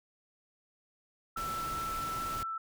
sine tone with vibrato, 1329 Hz, E6, 14 cents sharp, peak -34 dBFS, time 1.36-2.58 s, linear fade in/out 5 ms, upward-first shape sine, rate 4.9 Hz, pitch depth 8 cents each way
pink noise, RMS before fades -42 dBFS, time 1.37-2.43 s, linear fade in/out 2 ms
effects none

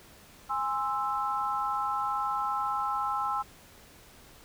sine chord, Ab augmented, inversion none, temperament equal with one note detuned, 824.4 / 1046.5 / 1318.5 Hz, Ab5 / C6 / E6, -13 / 0 / 0 cents, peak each -32 / -33 / -31 dBFS, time 0.49-3.43 s, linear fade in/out 20 ms, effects pink hiss -54 dBFS RMS until 4.44 s

